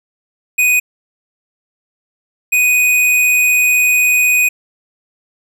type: tone bursts at uneven times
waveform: square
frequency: 2489 Hz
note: D#7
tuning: in tune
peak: -10 dBFS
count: 2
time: 0.58-0.8 / 2.52-4.49 s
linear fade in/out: 10 ms
effects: none